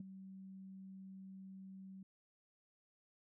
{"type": "tone with ADSR envelope", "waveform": "sine", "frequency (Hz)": 191.1, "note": "G3", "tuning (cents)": -44, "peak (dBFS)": -40, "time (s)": [0, 2.03], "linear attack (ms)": 4, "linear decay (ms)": 14, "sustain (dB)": -10, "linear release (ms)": 4, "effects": ["tanh soft clip ceiling -38 dBFS"]}